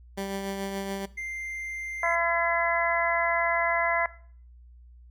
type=tone with tremolo; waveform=15% pulse; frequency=196 Hz; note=G3; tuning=in tune; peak=-23 dBFS; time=0.17-1.06 s; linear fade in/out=10 ms; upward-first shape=triangle; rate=7 Hz; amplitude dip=40%
type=tone; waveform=triangle; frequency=2093 Hz; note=C7; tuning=in tune; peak=-30 dBFS; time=1.17-2.16 s; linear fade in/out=10 ms
type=harmonic tone; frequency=338.3 Hz; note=E4; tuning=45 cents sharp; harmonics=2 / 3 / 4 / 5 / 6; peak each=-28 / -29 / -33 / -32 / -28 dBFS; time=2.03-4.06 s; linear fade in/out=2 ms
effects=noise-tail reverb RT60 0.5 s tail -18 dB re dry + added 60 Hz sine -48 dBFS peak until 5.1 s